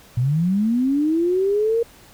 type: linear sweep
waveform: sine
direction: up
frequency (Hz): 115.6 to 470.4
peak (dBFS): -16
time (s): 0.17-1.83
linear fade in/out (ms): 5
effects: pink hiss -48 dBFS RMS until 2.13 s